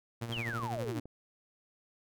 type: tone with tremolo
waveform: sawtooth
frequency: 116.54 Hz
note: A#2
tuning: in tune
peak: -30 dBFS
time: 0.21-1 s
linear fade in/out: 10 ms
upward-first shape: sine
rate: 12 Hz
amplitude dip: 60%
type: clicks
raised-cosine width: 2 ms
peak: -35 dBFS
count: 8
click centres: 0.295 / 0.491 / 0.533 / 0.596 / 0.634 / 0.768 / 0.844 / 1.056 s
type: exponential sweep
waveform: sine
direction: down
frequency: 3322 to 266.8 Hz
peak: -36 dBFS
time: 0.32-1 s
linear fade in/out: 5 ms
type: noise with exponential decay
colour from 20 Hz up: brown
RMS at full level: -45 dBFS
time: 0.36-0.47 s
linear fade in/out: 1 ms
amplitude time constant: 23 ms
effects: none